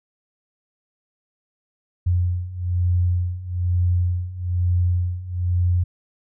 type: beating tone pair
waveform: sine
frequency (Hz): 88.2 / 89.3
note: F2 / F2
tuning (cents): +18 / +39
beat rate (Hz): 1.1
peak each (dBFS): -23 / -20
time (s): 2.06-5.84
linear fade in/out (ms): 10
effects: none